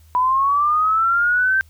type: linear sweep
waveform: sine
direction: up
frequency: 985 to 1568 Hz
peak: -14 dBFS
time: 0.15-1.61 s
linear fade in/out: 0 ms
effects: added 79 Hz sine -46 dBFS peak until 1.69 s + white hiss -58 dBFS RMS until 1.69 s